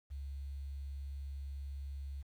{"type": "tone", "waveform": "sine", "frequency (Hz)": 69.3, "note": "C#2", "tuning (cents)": 0, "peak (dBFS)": -40, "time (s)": [0.1, 2.23], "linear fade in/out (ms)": 20, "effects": ["11-bit"]}